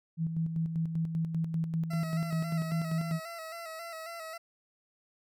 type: tone with tremolo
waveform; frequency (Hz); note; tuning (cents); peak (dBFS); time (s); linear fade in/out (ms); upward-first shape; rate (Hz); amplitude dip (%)
sine; 163.3; E3; -16; -27; 0.17-3.2; 50; square; 5.1; 50
type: tone with vibrato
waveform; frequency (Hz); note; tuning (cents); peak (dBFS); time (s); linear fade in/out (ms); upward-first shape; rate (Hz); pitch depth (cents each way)
20% pulse; 659.3; E5; 0; -35; 1.9-4.38; 10; square; 3.7; 44
effects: none